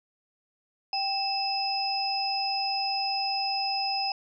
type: tone cluster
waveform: sine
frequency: 785 / 2635 / 5090 Hz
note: G5 / E7 / D#8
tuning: +2 / -1 / +39 cents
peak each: -29 / -36 / -29 dBFS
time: 0.93-4.12 s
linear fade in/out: 2 ms
effects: none